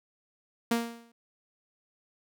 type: tone with exponential decay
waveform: sawtooth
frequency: 233.1 Hz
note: A#3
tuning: in tune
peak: -18 dBFS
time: 0.71-1.12 s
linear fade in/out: 5 ms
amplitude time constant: 89 ms
effects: none